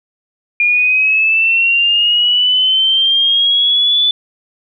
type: linear sweep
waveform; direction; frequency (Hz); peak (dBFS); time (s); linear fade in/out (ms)
sine; up; 2412 to 3492; -9; 0.6-4.11; 2
effects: none